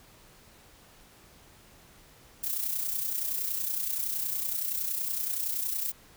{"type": "noise with amplitude modulation", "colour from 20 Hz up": "violet", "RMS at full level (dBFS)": -29, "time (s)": [2.43, 5.92], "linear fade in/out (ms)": 10, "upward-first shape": "sine", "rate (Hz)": 30.7, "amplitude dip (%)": 55, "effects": ["pink hiss -56 dBFS RMS until 6.16 s"]}